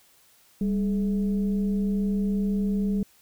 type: tone with frequency modulation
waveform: sine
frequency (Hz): 197.9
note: G3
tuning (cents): +17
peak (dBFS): -22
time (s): 0.61-3.03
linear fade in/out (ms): 2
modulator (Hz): 229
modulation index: 0.44
effects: white hiss -59 dBFS RMS until 3.21 s

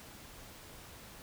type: silence
effects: pink hiss -52 dBFS RMS until 1.22 s

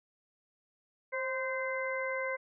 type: harmonic tone with a mistuned harmonic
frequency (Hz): 516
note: C5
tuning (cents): -24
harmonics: 1 / 2 / 3 / 4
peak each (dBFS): -35 / -40 / -40 / -37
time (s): 1.12-2.37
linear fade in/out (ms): 20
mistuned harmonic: 1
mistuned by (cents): +41
effects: none

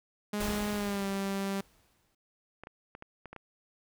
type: tone with pitch glide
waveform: sawtooth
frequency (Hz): 207.7 to 196.27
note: G#3 to G3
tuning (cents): 0 to +2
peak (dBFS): -27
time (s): 0.33-1.61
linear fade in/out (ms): 5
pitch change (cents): -98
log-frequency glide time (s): 0.73-1.06
type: noise with exponential decay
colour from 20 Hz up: pink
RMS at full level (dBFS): -35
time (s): 0.4-2.15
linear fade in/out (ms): 5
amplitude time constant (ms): 380
type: clicks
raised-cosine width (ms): 0.5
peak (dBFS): -29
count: 7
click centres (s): 2.636 / 2.671 / 2.951 / 3.024 / 3.257 / 3.33 / 3.363
effects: none

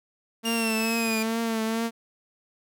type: tone with vibrato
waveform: sawtooth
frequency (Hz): 225.4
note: A3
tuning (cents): +42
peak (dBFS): -21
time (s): 0.43-1.91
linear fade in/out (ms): 50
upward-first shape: triangle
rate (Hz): 2.3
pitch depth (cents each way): 43
type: exponential sweep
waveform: sawtooth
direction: down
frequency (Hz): 2820 to 2409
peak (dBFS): -25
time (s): 0.45-1.23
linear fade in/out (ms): 5
effects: none

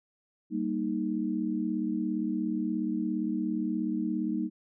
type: chord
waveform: sine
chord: Eb major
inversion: first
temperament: equal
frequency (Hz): 196 / 233.1 / 311.1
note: G3 / Bb3 / Eb4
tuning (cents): 0 / 0 / 0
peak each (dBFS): -33 / -32 / -31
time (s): 0.5-4.5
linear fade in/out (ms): 50
effects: none

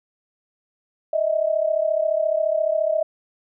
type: tone pair together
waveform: sine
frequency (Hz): 615.6 / 650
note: D#5 / E5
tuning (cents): -19 / -24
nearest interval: minor second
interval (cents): 95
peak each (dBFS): -21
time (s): 1.13-3.03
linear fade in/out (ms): 5
effects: none

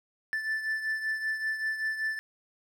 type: beating tone pair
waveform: triangle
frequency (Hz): 1758 / 1763.2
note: A6 / A6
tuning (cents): -2 / +3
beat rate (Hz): 5.2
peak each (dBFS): -28 / -35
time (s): 0.33-2.19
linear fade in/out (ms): 0
effects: none

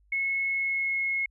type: tone with pitch glide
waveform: sine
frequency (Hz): 2185 to 2170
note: C#7 to C#7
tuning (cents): -26 to -37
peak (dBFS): -25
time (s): 0.12-1.26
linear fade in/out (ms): 5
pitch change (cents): -11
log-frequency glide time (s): 0.45-0.98
effects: added 50 Hz sine -60 dBFS peak until 1.3 s

